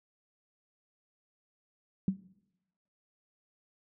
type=tone with exponential decay; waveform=sine; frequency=190 Hz; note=F#3; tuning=46 cents sharp; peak=-21 dBFS; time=2.08-2.18 s; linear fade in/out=2 ms; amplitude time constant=21 ms; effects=noise-tail reverb RT60 0.9 s tail -20 dB re dry